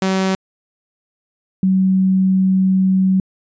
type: tone pair in turn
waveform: sawtooth / sine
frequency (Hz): 190 / 188.91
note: F#3 / F#3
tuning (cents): +46 / +36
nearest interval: unison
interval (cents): 10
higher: first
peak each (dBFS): -11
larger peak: neither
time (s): 0.02-0.35 / 1.63-3.2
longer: second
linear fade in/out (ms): 2
effects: resampled to 16000 Hz